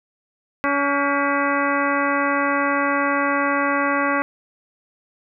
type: harmonic tone with a mistuned harmonic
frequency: 282.5 Hz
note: C#4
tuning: 33 cents sharp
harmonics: 1 / 2 / 3 / 4 / 5 / 6 / 7 / 8 / 9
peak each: -24 / -25 / -28 / -23 / -27 / -28 / -26 / -36 / -34 dBFS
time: 0.64-4.22 s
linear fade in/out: 0 ms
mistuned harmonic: 6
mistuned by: -97 cents
effects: none